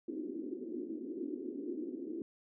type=band-pass noise; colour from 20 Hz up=white; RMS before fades=-41 dBFS; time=0.08-2.22 s; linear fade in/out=2 ms; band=260 to 360 Hz; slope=48 dB/octave; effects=none